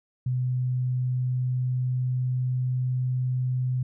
sine tone with pitch glide, 126.4 to 127.13 Hz, B2 to C3, +41 to -49 cents, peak -23 dBFS, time 0.26-3.83 s, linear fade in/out 5 ms, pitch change +10 cents, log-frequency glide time 0.96-3.13 s, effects none

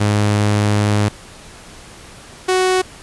sawtooth tone pair in turn, 104.1 / 371 Hz, G#2 / F#4, +5 / +5 cents, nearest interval octave + minor seventh, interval 2200 cents, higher second, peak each -9 dBFS, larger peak neither, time 0-1.09 / 2.48-2.82 s, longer first, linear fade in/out 10 ms, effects pink hiss -39 dBFS RMS until 3.02 s + resampled to 24000 Hz

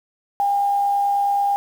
sine tone with amplitude modulation, 805 Hz, G5, 46 cents sharp, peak -15 dBFS, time 0.4-1.56 s, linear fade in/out 0 ms, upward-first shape sine, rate 69.2 Hz, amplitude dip 25%, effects 7-bit

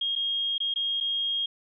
sine tone with dropouts, 3250 Hz, G#7, 38 cents flat, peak -25 dBFS, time 0.01-1.46 s, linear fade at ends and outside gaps 5 ms, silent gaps 0.154-0.16 / 0.581-0.602 / 0.74-0.759 / 1.003-1.008 s, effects none

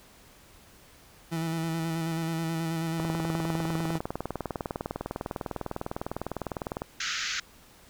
30% pulse tone with vibrato, 163.7 Hz, E3, 12 cents flat, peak -26 dBFS, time 1.31-3.99 s, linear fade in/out 20 ms, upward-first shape square, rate 9.3 Hz, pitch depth 24 cents each way
click train, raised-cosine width 1 ms, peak -17 dBFS, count 77, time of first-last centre 3-6.819 s, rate 19.9 Hz
pink band-pass noise, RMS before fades -32 dBFS, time 7-7.4 s, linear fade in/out 5 ms, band 1300 to 6900 Hz, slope 96 dB/octave
effects pink hiss -55 dBFS RMS until 7.89 s

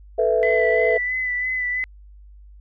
sine chord, A suspended second, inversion none, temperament just, 440 / 495 / 660 Hz, A4 / B4 / E5, 0 / +4 / +2 cents, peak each -20 dBFS, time 0.18-0.98 s, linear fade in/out 10 ms
sine tone with vibrato, 2001 Hz, B6, 22 cents sharp, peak -21 dBFS, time 0.43-1.84 s, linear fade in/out 0 ms, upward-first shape sine, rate 3 Hz, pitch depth 27 cents each way
effects tanh soft clip ceiling -6 dBFS + added 50 Hz sine -42 dBFS peak until 2.6 s

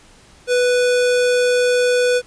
square tone, 493.9 Hz, B4, in tune, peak -14 dBFS, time 0.47-2.22 s, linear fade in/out 50 ms, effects pink hiss -48 dBFS RMS until 2.26 s + resampled to 22050 Hz

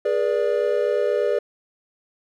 triangle chord, G# diminished, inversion none, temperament equal with one note detuned, 415.3 / 483.7 / 587.3 Hz, G#4 / B4 / D5, 0 / -36 / 0 cents, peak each -21 dBFS, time 0.05-1.39 s, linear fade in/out 5 ms, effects none

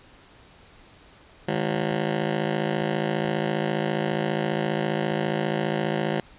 15% pulse ring-modulated tone, 180 Hz, F#3, 47 cents flat, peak -14 dBFS, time 1.48-6.2 s, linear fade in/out 2 ms, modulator 27.4 Hz, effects pink hiss -52 dBFS RMS until 6.38 s + resampled to 8000 Hz

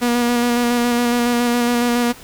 sawtooth tone with vibrato, 240.3 Hz, B3, 47 cents flat, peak -11 dBFS, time 0.01-2.13 s, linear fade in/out 20 ms, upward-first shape square, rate 7.2 Hz, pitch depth 16 cents each way, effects pink hiss -40 dBFS RMS until 2.23 s

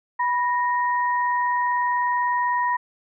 sine tone pair together, 982 / 1862.4 Hz, B5 / A#6, -10 / -2 cents, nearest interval major seventh, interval 1108 cents, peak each -20 / -27 dBFS, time 0.19-2.77 s, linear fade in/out 10 ms, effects none

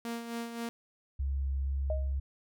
sawtooth tone with tremolo, 233.1 Hz, A#3, in tune, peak -30 dBFS, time 0.05-0.69 s, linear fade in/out 0 ms, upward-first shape sine, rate 3.8 Hz, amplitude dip 55%
sine tone with vibrato, 68 Hz, C#2, 33 cents flat, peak -29 dBFS, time 1.19-2.2 s, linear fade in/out 10 ms, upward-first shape square, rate 2.1 Hz, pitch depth 8 cents each way
sine tone with exponential decay, 622.3 Hz, D#5, in tune, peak -29 dBFS, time 1.9-2.15 s, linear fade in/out 2 ms, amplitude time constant 53 ms
effects none

